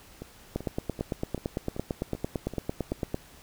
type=two click trains; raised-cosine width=2 ms; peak=-15 / -24 dBFS; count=24 / 8; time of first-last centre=0.56-3.144 / 0.22-2.923 s; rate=8.9 / 2.59 Hz; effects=pink hiss -53 dBFS RMS until 3.42 s